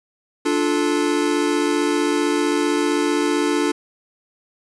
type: chord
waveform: square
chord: D minor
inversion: none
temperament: equal with one note detuned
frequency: 293.7 / 349.2 / 436.2 Hz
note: D4 / F4 / A4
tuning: 0 / 0 / -15 cents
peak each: -21 / -23 / -24 dBFS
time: 0.45-3.72 s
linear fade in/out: 10 ms
effects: resampled to 24000 Hz + 8-bit